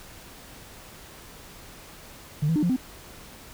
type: tone with pitch steps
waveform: sine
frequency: 149.5 / 163.5 / 301.4 / 175.6 / 256.8 Hz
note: D3 / E3 / D4 / F3 / C4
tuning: +31 / -14 / +45 / +10 / -32 cents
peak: -19 dBFS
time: 2.42-2.765 s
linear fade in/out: 10 ms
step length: 69 ms
effects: tanh soft clip ceiling -16 dBFS + pink hiss -46 dBFS RMS until 3.53 s